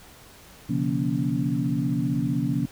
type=tone cluster; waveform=sine; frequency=128.2 / 143.6 / 173.5 / 237.3 / 282.2 Hz; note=C3 / D3 / F3 / A#3 / C#4; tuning=-35 / -39 / -11 / +31 / +31 cents; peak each=-29 / -29 / -29 / -28 / -28 dBFS; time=0.69-2.66 s; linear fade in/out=10 ms; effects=pink hiss -49 dBFS RMS until 2.71 s